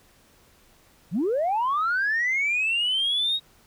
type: linear sweep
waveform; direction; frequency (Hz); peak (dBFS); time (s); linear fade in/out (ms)
sine; up; 139.4 to 3800; -20; 1.11-3.4; 50
effects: tanh soft clip ceiling -18 dBFS + pink hiss -58 dBFS RMS until 3.66 s

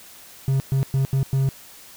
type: tone bursts at uneven times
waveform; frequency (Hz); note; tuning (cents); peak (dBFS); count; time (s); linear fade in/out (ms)
triangle; 134.8; C#3; -48; -15; 5; 0.48-0.6 / 0.72-0.83 / 0.94-1.05 / 1.13-1.23 / 1.33-1.49; 0
effects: white hiss -45 dBFS RMS until 1.96 s

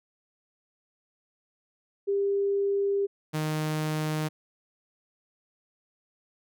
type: tone pair in turn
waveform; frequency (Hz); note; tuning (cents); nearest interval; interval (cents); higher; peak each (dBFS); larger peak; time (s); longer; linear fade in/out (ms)
sine / sawtooth; 398.8 / 154.65; G4 / D#3; +30 / -10; octave + major third; 1640; first; -23; neither; 2.07-3.07 / 3.33-4.29; first; 20
effects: none

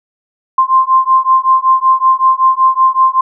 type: beating tone pair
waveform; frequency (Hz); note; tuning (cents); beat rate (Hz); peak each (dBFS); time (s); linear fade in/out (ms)
sine; 1046 / 1051.3; C6 / C6; -1 / +8; 5.3; -10; 0.58-3.21; 5
effects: none

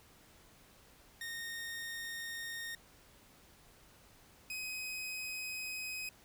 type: tone pair in turn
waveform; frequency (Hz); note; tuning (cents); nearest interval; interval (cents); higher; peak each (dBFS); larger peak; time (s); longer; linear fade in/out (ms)
sawtooth; 1847 / 2521; A#6 / D#7; -16 / +22; perfect fourth; 538; second; -37 / -36; second; 1.21-2.75 / 4.5-6.09; second; 2
effects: pink hiss -62 dBFS RMS until 6.24 s

